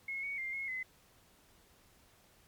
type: tone with pitch steps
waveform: sine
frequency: 2171 / 2233 / 2101 / 2167 / 2037 Hz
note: C#7 / C#7 / C7 / C#7 / C7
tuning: -37 / +12 / +7 / -40 / -47 cents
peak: -36 dBFS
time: 0.08-0.83 s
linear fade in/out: 5 ms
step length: 150 ms
effects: pink hiss -65 dBFS RMS until 2.47 s + MP3 96 kbps